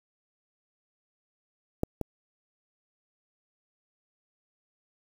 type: clicks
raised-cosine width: 2 ms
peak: -12 / -17 dBFS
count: 2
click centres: 1.834 / 2.013 s
effects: 7-bit